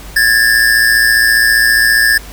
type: tone pair together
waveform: square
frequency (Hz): 1654.1 / 1769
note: G#6 / A6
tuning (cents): -7 / +9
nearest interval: minor second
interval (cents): 116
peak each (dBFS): -11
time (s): 0.16-2.18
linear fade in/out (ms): 5
effects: added 50 Hz sine -31 dBFS peak until 2.32 s + pink hiss -34 dBFS RMS until 2.32 s